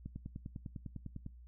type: click train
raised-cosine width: 5 ms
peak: -30 dBFS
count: 13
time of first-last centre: 0.06-1.264 s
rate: 9.97 Hz
effects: noise-tail reverb RT60 0.3 s tail -23 dB re dry + added 60 Hz sine -52 dBFS peak until 1.47 s